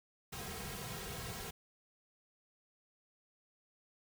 pink noise with comb filter, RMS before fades -44 dBFS, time 0.32-1.51 s, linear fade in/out 10 ms, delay 3.4 ms, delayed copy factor -0.85, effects none

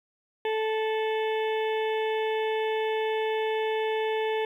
harmonic tone with a mistuned harmonic, 437.9 Hz, A4, 8 cents flat, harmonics 1 / 2 / 4 / 5 / 6 / 7 / 8, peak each -26 / -32 / -38 / -40 / -42 / -43 / -44 dBFS, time 0.45-4.45 s, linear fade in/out 2 ms, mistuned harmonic 7, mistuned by -35 cents, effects 10-bit

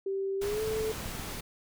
sine tone with pitch glide, 389.3 to 437 Hz, G4 to A4, -12 to -12 cents, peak -29 dBFS, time 0.06-0.92 s, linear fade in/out 5 ms, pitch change +200 cents, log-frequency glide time 0.38-0.62 s
pink noise, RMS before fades -39 dBFS, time 0.41-1.41 s, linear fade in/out 10 ms
clicks, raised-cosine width 5 ms, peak -30 dBFS, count 10, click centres 0.676 / 0.71 / 0.766 / 0.808 / 0.896 / 0.982 / 1.06 / 1.091 / 1.151 / 1.197 s
effects none

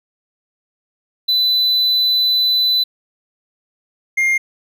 triangle tone pair in turn, 4000 / 2119 Hz, B7 / C7, +21 / +21 cents, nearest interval major seventh, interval 1100 cents, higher first, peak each -11 dBFS, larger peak neither, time 1.28-2.84 / 4.17-4.38 s, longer first, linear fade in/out 10 ms, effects none

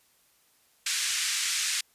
white band-pass noise, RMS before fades -29 dBFS, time 0.86-1.81 s, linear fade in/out 5 ms, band 1600 to 8400 Hz, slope 24 dB/octave, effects white hiss -65 dBFS RMS until 1.94 s + resampled to 32000 Hz

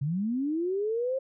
sine linear sweep, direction up, 131.5 to 540 Hz, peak -26 dBFS, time 0.01-1.19 s, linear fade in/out 10 ms, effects none

